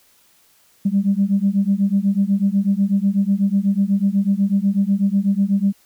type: beating tone pair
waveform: sine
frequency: 194.2 / 202.3 Hz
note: G3 / G#3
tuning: -16 / -45 cents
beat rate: 8.1 Hz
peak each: -17 dBFS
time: 0.85-5.73 s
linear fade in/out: 10 ms
effects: tanh soft clip ceiling -7 dBFS + white hiss -56 dBFS RMS until 5.85 s